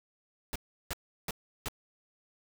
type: noise bursts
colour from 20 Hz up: pink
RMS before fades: -35 dBFS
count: 4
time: 0.53-1.684 s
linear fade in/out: 0 ms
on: 26 ms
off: 350 ms
effects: none